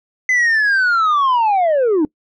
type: linear sweep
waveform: sine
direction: down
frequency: 2039 to 285.8 Hz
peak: -9 dBFS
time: 0.29-2.05 s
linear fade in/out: 2 ms
effects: noise-tail reverb RT60 0.1 s tail -24 dB re dry + tanh soft clip ceiling -11 dBFS